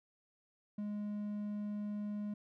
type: tone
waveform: triangle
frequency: 207.7 Hz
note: G#3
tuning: in tune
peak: -35 dBFS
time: 0.78-2.34 s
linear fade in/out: 5 ms
effects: none